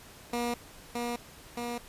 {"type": "tone with echo", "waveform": "15% pulse", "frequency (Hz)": 239.2, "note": "A#3", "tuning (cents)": 45, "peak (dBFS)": -23, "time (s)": [0.33, 0.54], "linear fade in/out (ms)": 2, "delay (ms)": 620, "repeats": 2, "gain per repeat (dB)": -2, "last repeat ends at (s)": 1.78, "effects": ["pink hiss -51 dBFS RMS until 1.88 s", "resampled to 32000 Hz"]}